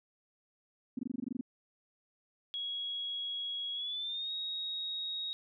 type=tone bursts; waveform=sine; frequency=251.7 Hz; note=B3; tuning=33 cents sharp; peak=-32 dBFS; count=11; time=0.97-1.411 s; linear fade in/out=5 ms; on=21 ms; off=21 ms
type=tone with pitch glide; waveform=sine; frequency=3322 to 3772 Hz; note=G#7 to A#7; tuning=0 to +20 cents; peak=-35 dBFS; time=2.54-5.33 s; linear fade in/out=0 ms; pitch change=+220 cents; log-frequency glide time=3.74-4.32 s
effects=none